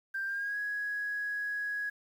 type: tone with pitch glide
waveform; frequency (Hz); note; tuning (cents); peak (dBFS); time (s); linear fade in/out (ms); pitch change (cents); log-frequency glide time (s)
sine; 1580 to 1666.2; G6 to G#6; +13 to +5; -31; 0.14-1.9; 10; +92; 0.26-0.58
effects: tanh soft clip ceiling -27 dBFS + 10-bit